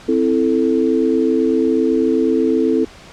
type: chord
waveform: sine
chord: A minor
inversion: first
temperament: equal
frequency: 261.6 / 329.6 / 440 Hz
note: C4 / E4 / A4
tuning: 0 / 0 / 0 cents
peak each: -17 dBFS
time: 0.08-2.85 s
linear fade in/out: 10 ms
effects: pink hiss -40 dBFS RMS until 3.12 s + low-pass 6000 Hz 12 dB/octave